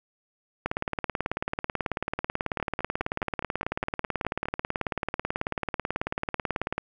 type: two click trains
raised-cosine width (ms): 0.5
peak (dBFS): -18 / -12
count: 10 / 113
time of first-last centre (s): 2.6-4.456 / 0.66-6.78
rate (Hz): 4.85 / 18.3
effects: none